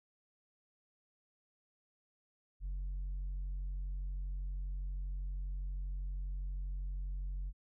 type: tone with tanh clipping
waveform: sine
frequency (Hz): 46.25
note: F#1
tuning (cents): 0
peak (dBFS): -37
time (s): 2.6-7.53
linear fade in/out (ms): 50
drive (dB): 2
effects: none